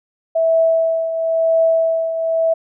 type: tone with tremolo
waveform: sine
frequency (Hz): 654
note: E5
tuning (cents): -14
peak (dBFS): -10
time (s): 0.35-2.54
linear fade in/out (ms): 10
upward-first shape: triangle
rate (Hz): 0.98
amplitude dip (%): 65
effects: none